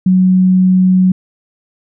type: tone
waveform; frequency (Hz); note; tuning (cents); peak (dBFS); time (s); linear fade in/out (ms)
sine; 185.2; F#3; +2; -6; 0.06-1.12; 5
effects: none